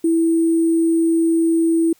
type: tone with sample-and-hold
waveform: sine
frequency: 329.6 Hz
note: E4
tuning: in tune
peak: -13 dBFS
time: 0.04-1.93 s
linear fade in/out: 5 ms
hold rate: 8820 Hz
effects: white hiss -57 dBFS RMS until 1.99 s